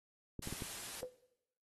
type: clicks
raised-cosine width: 3 ms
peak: -30 dBFS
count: 4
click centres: 0.393 / 0.474 / 0.526 / 0.622 s
type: noise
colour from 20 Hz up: white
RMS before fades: -46 dBFS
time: 0.42-1.01 s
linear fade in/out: 5 ms
type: tone with exponential decay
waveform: sine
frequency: 501 Hz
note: B4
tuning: 25 cents sharp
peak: -32 dBFS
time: 1.03-1.15 s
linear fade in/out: 0 ms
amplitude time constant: 24 ms
effects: noise-tail reverb RT60 0.8 s tail -19 dB re dry + AAC 32 kbps